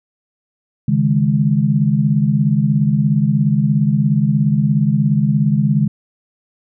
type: chord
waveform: sine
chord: C# suspended second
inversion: none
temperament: equal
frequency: 138.59 / 155.56 / 207.7 Hz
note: C#3 / D#3 / G#3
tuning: 0 / 0 / 0 cents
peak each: -16 dBFS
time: 0.88-5.88 s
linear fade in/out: 5 ms
effects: none